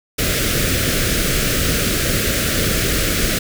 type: band-stop noise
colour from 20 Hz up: pink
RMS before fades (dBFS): -18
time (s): 0.18-3.39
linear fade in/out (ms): 10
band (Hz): 630 to 1300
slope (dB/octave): 48
effects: none